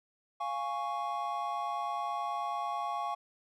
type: chord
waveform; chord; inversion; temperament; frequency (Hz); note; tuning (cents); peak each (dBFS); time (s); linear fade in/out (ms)
triangle; Db major; first; equal with one note detuned; 698.5 / 827.7 / 1108.7; F5 / Ab5 / Db6; 0 / -6 / 0; -36 / -35 / -34; 0.4-3.15; 10
effects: none